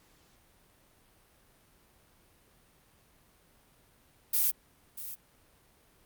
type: noise with echo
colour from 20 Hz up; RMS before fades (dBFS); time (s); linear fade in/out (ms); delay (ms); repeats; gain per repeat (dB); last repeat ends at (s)
violet; -26; 4.33-4.51; 10; 640; 1; -14; 5.15
effects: pink hiss -64 dBFS RMS until 6.05 s + Opus 48 kbps